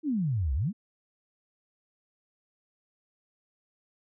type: exponential two-way sweep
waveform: sine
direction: down then up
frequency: 329.6 to 61.74 to 243.3 Hz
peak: -25 dBFS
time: 0.03-0.73 s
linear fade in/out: 50 ms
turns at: 0.54 s
effects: none